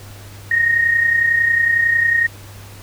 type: tone pair together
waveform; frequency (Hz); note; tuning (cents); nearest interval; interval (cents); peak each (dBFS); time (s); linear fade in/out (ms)
sine; 1833.7 / 1864.7; A#6 / A#6; -29 / 0; unison; 29; -21 / -13; 0.51-2.27; 5
effects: added 100 Hz sine -36 dBFS peak until 2.82 s + pink hiss -41 dBFS RMS until 2.82 s